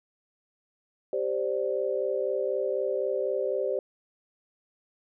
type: chord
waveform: sine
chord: G suspended fourth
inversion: none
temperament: equal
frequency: 392 / 523.3 / 587.3 Hz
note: G4 / C5 / D5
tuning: 0 / 0 / 0 cents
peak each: -30 / -29 / -31 dBFS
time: 1.13-3.79 s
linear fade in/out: 2 ms
effects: none